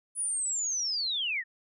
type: linear sweep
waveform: sine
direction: down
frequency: 9956 to 1760 Hz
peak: -28 dBFS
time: 0.15-1.44 s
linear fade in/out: 50 ms
effects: none